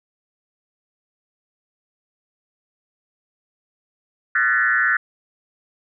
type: tone with frequency modulation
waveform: sine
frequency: 1621 Hz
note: G#6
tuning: 42 cents flat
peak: -15 dBFS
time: 4.35-4.97 s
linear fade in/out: 5 ms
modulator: 123 Hz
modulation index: 2.1
effects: none

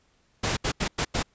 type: noise bursts at uneven times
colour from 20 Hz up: pink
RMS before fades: -26 dBFS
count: 5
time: 0.43-0.57 / 0.64-0.72 / 0.8-0.88 / 0.98-1.05 / 1.14-1.23 s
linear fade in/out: 10 ms
effects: pink hiss -66 dBFS RMS until 1.34 s + resampled to 16000 Hz

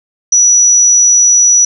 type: tone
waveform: sine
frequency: 5880 Hz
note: F#8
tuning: 12 cents flat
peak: -4 dBFS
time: 0.32-1.65 s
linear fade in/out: 5 ms
effects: none

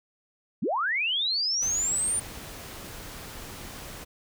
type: linear sweep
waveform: sine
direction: up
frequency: 140.2 to 9290 Hz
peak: -24 dBFS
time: 0.62-2.2 s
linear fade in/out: 10 ms
type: noise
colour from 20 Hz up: pink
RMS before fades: -41 dBFS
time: 1.61-4.05 s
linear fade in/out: 20 ms
effects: none

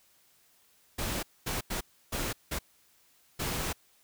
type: noise bursts at uneven times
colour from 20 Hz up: pink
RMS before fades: -33 dBFS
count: 6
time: 0.98-1.23 / 1.46-1.61 / 1.7-1.81 / 2.12-2.33 / 2.51-2.59 / 3.39-3.73 s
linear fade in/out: 10 ms
effects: white hiss -65 dBFS RMS until 4.03 s

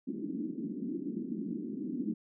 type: band-pass noise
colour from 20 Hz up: pink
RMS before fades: -37 dBFS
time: 0.07-2.14 s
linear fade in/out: 10 ms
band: 200 to 330 Hz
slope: 48 dB/octave
effects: none

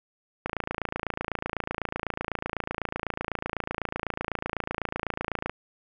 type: click train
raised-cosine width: 0.5 ms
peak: -13 dBFS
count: 142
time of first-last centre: 0.46-5.496 s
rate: 28 Hz
effects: none

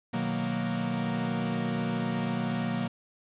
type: chord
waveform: 45% pulse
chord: B major seventh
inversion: none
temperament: equal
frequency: 123.47 / 155.56 / 185 / 233.1 Hz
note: B2 / D#3 / F#3 / A#3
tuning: 0 / 0 / 0 / 0 cents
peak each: -36 / -37 / -33 / -31 dBFS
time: 0.13-2.88 s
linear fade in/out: 10 ms
effects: resampled to 8000 Hz + 9-bit

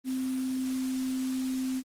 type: tone in noise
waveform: sine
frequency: 259.8 Hz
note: C4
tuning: 12 cents flat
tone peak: -28 dBFS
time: 0.04-1.83 s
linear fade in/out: 50 ms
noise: white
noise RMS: -43 dBFS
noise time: 0.04-1.83 s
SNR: +12 dB
effects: low-pass 11000 Hz 12 dB/octave + Opus 24 kbps

